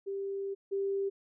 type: tone pair in turn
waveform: sine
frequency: 393.8 / 393.8 Hz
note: G4 / G4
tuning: +8 / +8 cents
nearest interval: unison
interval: 0 cents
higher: neither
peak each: -33 / -29 dBFS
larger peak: second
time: 0.06-0.55 / 0.71-1.1 s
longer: first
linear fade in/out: 20 ms
effects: none